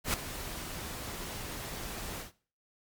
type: noise with ADSR envelope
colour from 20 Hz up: pink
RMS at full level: -27 dBFS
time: 0.04-2.32 s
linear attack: 98 ms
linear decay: 3 ms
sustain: -13 dB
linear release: 130 ms
effects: noise-tail reverb RT60 0.4 s tail -18 dB re dry + MP3 96 kbps